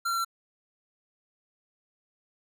square tone with pitch steps, 1372 / 1362.5 / 1353.1 Hz, F6 / F6 / E6, -31 / -43 / +45 cents, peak -27 dBFS, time 0.05-0.248 s, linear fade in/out 10 ms, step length 66 ms, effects none

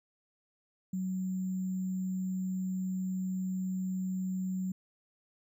sine tone with sample-and-hold, 186.3 Hz, F#3, 12 cents sharp, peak -31 dBFS, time 0.93-4.72 s, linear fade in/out 5 ms, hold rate 7350 Hz, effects none

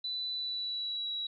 sine tone with pitch glide, 3985 to 3887 Hz, B7 to B7, +15 to -28 cents, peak -33 dBFS, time 0.04-1.27 s, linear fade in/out 5 ms, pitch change -43 cents, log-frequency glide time 0.33-1.12 s, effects none

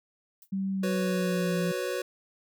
violet noise with exponential decay, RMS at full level -47 dBFS, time 0.42-0.51 s, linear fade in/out 2 ms, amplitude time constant 18 ms
sine tone with pitch glide, 193.3 to 174.21 Hz, G3 to F3, -24 to -4 cents, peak -27 dBFS, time 0.52-1.72 s, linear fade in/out 10 ms, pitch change -180 cents, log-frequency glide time 0.72-1.56 s
square chord, F# suspended fourth, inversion none, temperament equal, 370 / 493.9 / 554.4 Hz, F#4 / B4 / C#5, 0 / 0 / 0 cents, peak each -34 / -34 / -35 dBFS, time 0.83-2.02 s, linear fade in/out 5 ms
effects none

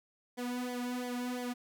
sawtooth tone with flanger, 246.9 Hz, B3, in tune, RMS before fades -37 dBFS, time 0.37-1.54 s, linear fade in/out 20 ms, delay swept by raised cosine 0.73 to 2.53 ms, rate 2.9 Hz, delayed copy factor -0.85, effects none

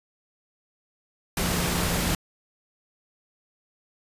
sine tone in noise, 174.61 Hz, F3, in tune, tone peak -30 dBFS, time 1.37-2.15 s, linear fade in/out 2 ms, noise pink, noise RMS -26 dBFS, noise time 1.37-2.15 s, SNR -7 dB, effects resampled to 32000 Hz

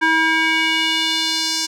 square tone with band-pass filter sweep, 321.8 Hz, E4, 42 cents flat, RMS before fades -18 dBFS, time 0.01-1.67 s, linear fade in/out 20 ms, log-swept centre 1500 to 5600 Hz, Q 2.3, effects none

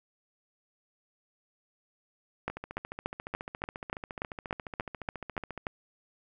two click trains, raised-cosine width 0.5 ms, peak -16 / -23 dBFS, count 12 / 45, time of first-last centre 2.48-5.668 / 2.5-5.577 s, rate 3.45 / 14.3 Hz, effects none

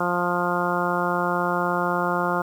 harmonic tone, 176.2 Hz, F3, 16 cents sharp, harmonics 1 / 2 / 3 / 4 / 5 / 6 / 7 / 8, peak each -29 / -29 / -29 / -29 / -29 / -29 / -29 / -29 dBFS, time 0-2.42 s, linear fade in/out 5 ms, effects 8-bit

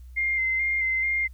sine tone with vibrato, 2093 Hz, C7, in tune, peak -22 dBFS, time 0.16-1.28 s, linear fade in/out 20 ms, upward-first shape square, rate 2.3 Hz, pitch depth 19 cents each way, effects added 62 Hz sine -41 dBFS peak until 1.33 s + white hiss -67 dBFS RMS until 1.33 s

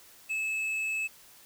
sine tone with tanh clipping, 2600 Hz, E7, 24 cents flat, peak -30 dBFS, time 0.29-1.08 s, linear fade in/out 20 ms, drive 6 dB, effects white hiss -55 dBFS RMS until 1.45 s

